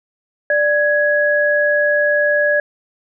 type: tone pair together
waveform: sine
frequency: 590 / 1668.8 Hz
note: D5 / G#6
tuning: +8 / +8 cents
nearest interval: octave + tritone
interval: 1800 cents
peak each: -15 dBFS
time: 0.5-2.6 s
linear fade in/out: 2 ms
effects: none